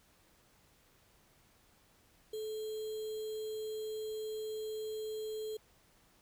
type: tone with sample-and-hold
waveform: sine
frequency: 433.5 Hz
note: A4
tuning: 26 cents flat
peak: -37 dBFS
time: 2.33-5.57 s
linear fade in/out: 5 ms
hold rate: 3675 Hz
effects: pink hiss -67 dBFS RMS until 6.21 s